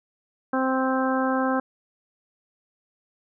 harmonic tone, 261.8 Hz, C4, 1 cent sharp, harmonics 1 / 2 / 3 / 4 / 5 / 6, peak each -24 / -27 / -29 / -30 / -31 / -32 dBFS, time 0.53-1.6 s, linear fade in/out 5 ms, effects none

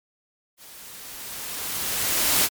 white noise with level ramp, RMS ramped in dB -46 to -18 dBFS, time 0.57-2.49 s, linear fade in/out 50 ms, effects MP3 96 kbps

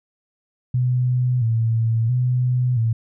sine tone with vibrato, 119.3 Hz, A#2, 41 cents sharp, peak -16 dBFS, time 0.74-2.93 s, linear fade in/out 5 ms, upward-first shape square, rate 0.74 Hz, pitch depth 84 cents each way, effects none

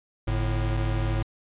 square tone pair together, 48.91 / 109.8 Hz, G1 / A2, -3 / -3 cents, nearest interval octave + major second, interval 1400 cents, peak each -27 dBFS, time 0.27-1.23 s, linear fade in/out 10 ms, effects resampled to 8000 Hz

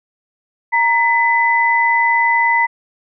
sine tone pair together, 932.3 / 2004 Hz, A#5 / B6, 0 / +25 cents, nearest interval octave + minor second, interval 1325 cents, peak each -14 dBFS, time 0.72-2.67 s, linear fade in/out 20 ms, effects none

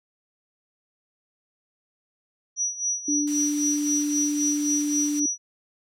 sine tone with tremolo, 5850 Hz, F#8, 21 cents flat, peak -21 dBFS, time 2.56-5.38 s, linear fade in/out 50 ms, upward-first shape sine, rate 3.8 Hz, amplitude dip 80%
sine tone, 293.7 Hz, D4, in tune, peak -23 dBFS, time 3.08-5.26 s, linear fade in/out 5 ms
blue noise, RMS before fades -34 dBFS, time 3.27-5.2 s, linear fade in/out 5 ms
effects low-pass 9000 Hz 12 dB/octave

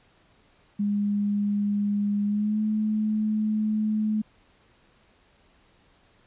sine tone with pitch glide, 204.6 to 214.6 Hz, G#3 to A3, -26 to -43 cents, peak -22 dBFS, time 0.79-4.22 s, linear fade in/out 10 ms, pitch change +83 cents, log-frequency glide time 2.25-2.6 s, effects pink hiss -61 dBFS RMS until 6.26 s + resampled to 8000 Hz

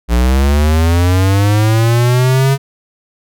square linear sweep, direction up, 57.5 to 138.4 Hz, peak -9 dBFS, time 0.08-2.58 s, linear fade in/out 50 ms, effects none

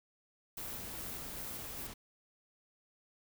violet noise with tremolo, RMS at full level -44 dBFS, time 0.57-1.87 s, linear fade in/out 2 ms, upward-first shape square, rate 2.5 Hz, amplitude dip 25%
pink noise, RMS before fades -48 dBFS, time 0.57-1.94 s, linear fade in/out 10 ms
effects none

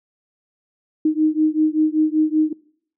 sine beating tone pair, 308.2 / 313.4 Hz, D#4 / D#4, -16 / +13 cents, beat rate 5.2 Hz, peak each -18 dBFS, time 1.05-2.53 s, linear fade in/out 5 ms, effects noise-tail reverb RT60 0.6 s tail -22 dB re dry

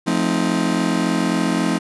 40% pulse chord, F dominant seventh, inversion none, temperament just, 174.61 / 218.3 / 261.9 / 314.3 Hz, F3 / A3 / C4 / Eb4, 0 / -13 / +2 / +18 cents, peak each -22 dBFS, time 0.06-1.79 s, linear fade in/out 20 ms, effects resampled to 24000 Hz

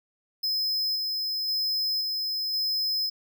square tone with tremolo, 5100 Hz, D#8, 42 cents sharp, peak -25 dBFS, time 0.43-3.1 s, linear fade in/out 10 ms, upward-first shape square, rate 0.95 Hz, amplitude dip 25%, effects none

